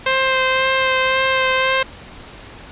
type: tone with vibrato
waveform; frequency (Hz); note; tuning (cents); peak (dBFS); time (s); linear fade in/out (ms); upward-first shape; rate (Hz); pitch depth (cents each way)
10% pulse; 524; C5; +2; -6; 0.06-1.83; 5; sine; 1.9; 13
effects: pink hiss -38 dBFS RMS until 2.71 s + resampled to 8000 Hz